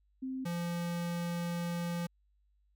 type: tone pair in turn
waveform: sine / square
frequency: 261.6 / 172.13 Hz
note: C4 / F3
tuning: 0 / -25 cents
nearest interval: perfect fifth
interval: 725 cents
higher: first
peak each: -35 / -34 dBFS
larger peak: second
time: 0.22-0.45 / 0.45-2.07 s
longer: second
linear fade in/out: 10 ms
effects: added 50 Hz sine -68 dBFS peak until 2.75 s